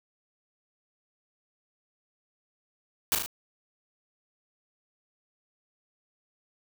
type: noise with echo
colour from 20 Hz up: white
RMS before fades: -24 dBFS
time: 3.12-3.15 s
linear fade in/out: 0 ms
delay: 37 ms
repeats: 3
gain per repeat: -4 dB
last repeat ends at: 3.261 s
effects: none